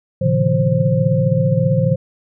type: tone cluster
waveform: sine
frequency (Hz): 114.6 / 138 / 153.2 / 173 / 527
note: A#2 / C#3 / D#3 / F3 / C5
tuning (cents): -29 / -7 / -27 / -16 / +12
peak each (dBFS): -19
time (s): 0.21-1.96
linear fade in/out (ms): 10
effects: none